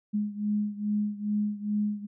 sine beating tone pair, 207.8 / 210.2 Hz, G#3 / G#3, +1 / +21 cents, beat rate 2.4 Hz, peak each -28 / -31 dBFS, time 0.13-2.07 s, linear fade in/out 20 ms, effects none

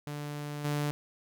sawtooth tone with level steps, 146.9 Hz, D3, 1 cent sharp, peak -32 / -25 dBFS, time 0.07-0.91 s, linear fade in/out 0 ms, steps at 0.64 s, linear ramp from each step 10 ms, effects none

